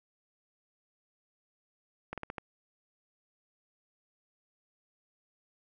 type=slowing click train; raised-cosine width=0.5 ms; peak=-22 dBFS; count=5; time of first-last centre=2.13-2.382 s; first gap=47 ms; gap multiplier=1.2; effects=none